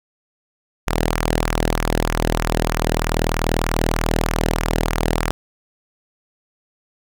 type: tone with flanger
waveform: sawtooth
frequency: 40.24 Hz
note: E1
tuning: 41 cents flat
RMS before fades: -20 dBFS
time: 0.87-5.31 s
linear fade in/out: 0 ms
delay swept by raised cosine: 0.23 to 0.9 ms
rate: 3.2 Hz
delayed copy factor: -0.6
effects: none